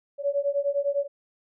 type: beating tone pair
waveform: sine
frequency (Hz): 561 / 570.9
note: C#5 / D5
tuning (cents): +21 / -49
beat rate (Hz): 9.9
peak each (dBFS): -26 / -26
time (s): 0.18-1.08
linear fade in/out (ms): 50
effects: none